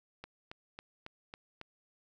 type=click train; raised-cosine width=0.3 ms; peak=-28 dBFS; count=6; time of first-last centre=0.24-1.614 s; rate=3.64 Hz; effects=none